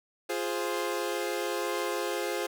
sawtooth chord, F minor, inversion none, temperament equal, 349.2 / 415.3 / 523.3 Hz, F4 / Ab4 / C5, 0 / 0 / 0 cents, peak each -30 dBFS, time 0.29-2.47 s, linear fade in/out 10 ms, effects none

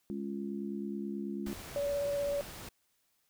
sine chord, Db major, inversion second, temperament just, 207.9 / 277.2 / 346.5 Hz, Ab3 / Db4 / F4, +2 / 0 / -14 cents, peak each -37 / -42 / -41 dBFS, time 0.1-1.53 s, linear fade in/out 0 ms
pink noise, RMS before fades -46 dBFS, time 1.46-2.69 s, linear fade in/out 5 ms
sine tone with vibrato, 570 Hz, C#5, 48 cents sharp, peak -30 dBFS, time 1.76-2.41 s, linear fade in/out 0 ms, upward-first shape square, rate 16 Hz, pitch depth 10 cents each way
effects white hiss -75 dBFS RMS until 3.29 s

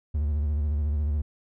triangle tone with vibrato, 74.1 Hz, D2, 16 cents sharp, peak -21 dBFS, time 0.14-1.22 s, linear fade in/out 10 ms, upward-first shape square, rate 14 Hz, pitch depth 63 cents each way, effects none

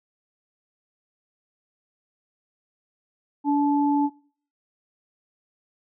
sine tone pair together, 287.6 / 867.3 Hz, D4 / A5, -36 / -25 cents, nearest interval octave + perfect fifth, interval 1911 cents, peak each -19 / -24 dBFS, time 3.44-4.1 s, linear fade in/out 50 ms, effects noise-tail reverb RT60 0.5 s tail -22 dB re dry

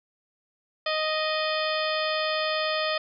harmonic tone with a mistuned harmonic, 622.3 Hz, D#5, in tune, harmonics 1 / 2 / 3 / 4 / 5 / 6 / 7 / 8, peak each -28 / -31 / -33 / -34 / -35 / -36 / -36 / -37 dBFS, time 0.86-2.98 s, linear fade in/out 5 ms, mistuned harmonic 6, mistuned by -100 cents, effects none

